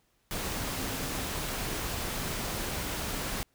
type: tone in noise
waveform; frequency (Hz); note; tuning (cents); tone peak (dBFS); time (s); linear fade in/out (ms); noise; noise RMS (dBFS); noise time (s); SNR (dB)
sine; 266.7; C4; +33; -43; 0.62-1.26; 0; pink; -34; 0.31-3.43; -12
effects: pink hiss -71 dBFS RMS until 3.54 s